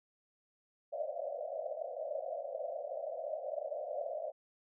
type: band-pass noise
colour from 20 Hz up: white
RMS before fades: -40 dBFS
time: 0.92-4.32 s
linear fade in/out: 20 ms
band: 530 to 680 Hz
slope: 96 dB/octave
effects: none